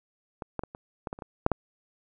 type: clicks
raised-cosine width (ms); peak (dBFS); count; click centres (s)
1; -21 / -16 / -21 / -26 / -19 / -20 / -29 / -23 / -6 / -10; 10; 0.422 / 0.593 / 0.636 / 0.749 / 1.072 / 1.129 / 1.189 / 1.222 / 1.464 / 1.517
effects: none